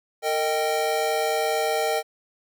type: chord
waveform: square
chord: Eb major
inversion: second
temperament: equal with one note detuned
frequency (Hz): 456.6 / 622.3 / 784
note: Bb4 / Eb5 / G5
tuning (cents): -36 / 0 / 0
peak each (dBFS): -27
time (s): 0.22-2.03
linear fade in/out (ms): 50
effects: none